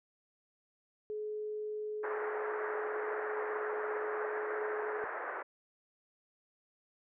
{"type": "tone", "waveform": "sine", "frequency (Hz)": 425, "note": "G#4", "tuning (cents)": 40, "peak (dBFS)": -36, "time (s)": [1.1, 5.04], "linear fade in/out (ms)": 0}
{"type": "band-pass noise", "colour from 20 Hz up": "white", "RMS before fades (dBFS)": -40, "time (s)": [2.03, 5.43], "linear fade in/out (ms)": 10, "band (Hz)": [360, 1800], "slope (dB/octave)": 48}
{"effects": []}